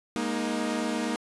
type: chord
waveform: sawtooth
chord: Ab suspended second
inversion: none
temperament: equal with one note detuned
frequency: 207.7 / 236.3 / 311.1 Hz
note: Ab3 / Bb3 / Eb4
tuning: 0 / +24 / 0 cents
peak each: -30 / -26 / -28 dBFS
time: 0.16-1.16 s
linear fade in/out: 0 ms
effects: resampled to 24000 Hz